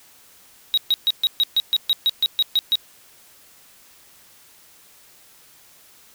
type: tone bursts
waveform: triangle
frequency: 3818 Hz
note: A#7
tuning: 41 cents sharp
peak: -13 dBFS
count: 13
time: 0.74-2.755 s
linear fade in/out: 0 ms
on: 35 ms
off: 130 ms
effects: white hiss -51 dBFS RMS until 6.14 s

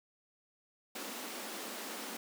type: high-pass noise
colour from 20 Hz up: pink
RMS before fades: -43 dBFS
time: 0.95-2.17 s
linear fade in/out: 5 ms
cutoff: 200 Hz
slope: 96 dB/octave
effects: none

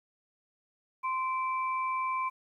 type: tone pair together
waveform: sine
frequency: 1037.9 / 2330 Hz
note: C6 / D7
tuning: -14 / -14 cents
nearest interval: octave + major second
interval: 1400 cents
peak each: -29 / -38 dBFS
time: 1.03-2.3 s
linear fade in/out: 20 ms
effects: 11-bit

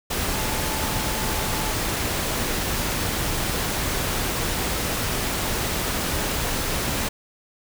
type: tone in noise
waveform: sine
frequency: 871 Hz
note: A5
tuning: 18 cents flat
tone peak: -35 dBFS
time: 0.33-1.72 s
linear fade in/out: 10 ms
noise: pink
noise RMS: -25 dBFS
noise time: 0.1-7.09 s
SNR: -13 dB
effects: none

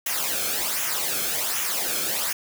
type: noise with flanger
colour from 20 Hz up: white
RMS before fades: -26 dBFS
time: 0.06-2.33 s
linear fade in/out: 5 ms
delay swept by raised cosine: 0.22 to 1.07 ms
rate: 1.3 Hz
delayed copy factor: -0.65
effects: none

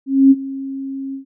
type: tone with ADSR envelope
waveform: sine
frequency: 270.6 Hz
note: C#4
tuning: 42 cents flat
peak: -4 dBFS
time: 0.06-1.25 s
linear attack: 250 ms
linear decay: 37 ms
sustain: -19 dB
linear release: 110 ms
effects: none

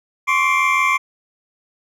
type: tone cluster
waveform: triangle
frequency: 1051 / 1137 / 2109 / 2345 Hz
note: C6 / C#6 / C7 / D7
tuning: +7 / +44 / +13 / -3 cents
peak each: -18 dBFS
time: 0.27-0.98 s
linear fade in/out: 20 ms
effects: none

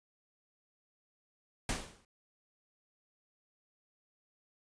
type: noise with exponential decay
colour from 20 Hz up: pink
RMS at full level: -31 dBFS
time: 1.69-2.05 s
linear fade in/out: 2 ms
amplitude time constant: 77 ms
effects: resampled to 22050 Hz

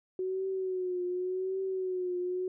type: tone with vibrato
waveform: sine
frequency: 370 Hz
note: F#4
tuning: in tune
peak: -30 dBFS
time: 0.19-2.48 s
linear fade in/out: 2 ms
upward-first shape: triangle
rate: 0.88 Hz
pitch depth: 65 cents each way
effects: none

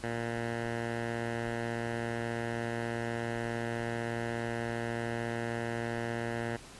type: tone with low-pass filter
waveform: 10% pulse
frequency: 116.6 Hz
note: A#2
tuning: 1 cent sharp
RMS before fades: -35 dBFS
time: 0.03-6.57 s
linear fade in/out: 10 ms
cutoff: 2000 Hz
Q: 1.7
effects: pink hiss -50 dBFS RMS until 6.79 s + resampled to 24000 Hz

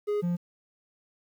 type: tone pair in turn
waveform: triangle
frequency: 415.3 / 174.61 Hz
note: G#4 / F3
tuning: 0 / 0 cents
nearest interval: octave + minor third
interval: 1500 cents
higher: first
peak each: -23 dBFS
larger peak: neither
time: 0.07-0.22 / 0.22-0.37 s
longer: neither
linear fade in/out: 20 ms
effects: 10-bit

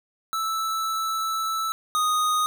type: tone pair in turn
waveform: square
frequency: 1316 / 1242.1 Hz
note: E6 / D#6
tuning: -3 / -3 cents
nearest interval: minor second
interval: 100 cents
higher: first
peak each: -25 / -21 dBFS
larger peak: second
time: 0.33-1.72 / 1.95-2.46 s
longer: first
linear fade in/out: 0 ms
effects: none

